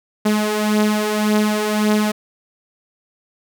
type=beating tone pair; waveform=sawtooth; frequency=210.7 / 212.5 Hz; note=G#3 / G#3; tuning=+25 / +40 cents; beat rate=1.8 Hz; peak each=-17 / -13 dBFS; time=0.25-2.12 s; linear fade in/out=10 ms; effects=none